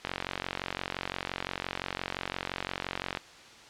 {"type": "click train", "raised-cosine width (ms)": 0.3, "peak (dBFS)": -15, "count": 144, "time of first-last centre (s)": [0.05, 3.172], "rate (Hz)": 45.8, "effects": ["white hiss -51 dBFS RMS until 3.69 s", "low-pass 5000 Hz 12 dB/octave"]}